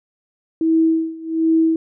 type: tone with tremolo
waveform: sine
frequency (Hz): 323.9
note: E4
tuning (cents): -30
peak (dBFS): -11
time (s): 0.61-1.76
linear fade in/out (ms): 2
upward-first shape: sine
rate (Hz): 1.3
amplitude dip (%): 90
effects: none